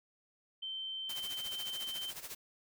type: tone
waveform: sine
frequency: 3105 Hz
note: G7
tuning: 17 cents flat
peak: -38 dBFS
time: 0.62-2.11 s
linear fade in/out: 10 ms
type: noise with tremolo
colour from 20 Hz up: white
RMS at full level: -43 dBFS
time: 1.09-2.35 s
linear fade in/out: 5 ms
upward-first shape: sine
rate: 14 Hz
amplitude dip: 75%
effects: none